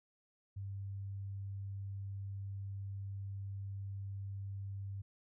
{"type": "tone", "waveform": "sine", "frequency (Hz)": 98.5, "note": "G2", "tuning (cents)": 9, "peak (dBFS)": -40, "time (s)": [0.56, 5.02], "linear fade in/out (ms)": 10, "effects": []}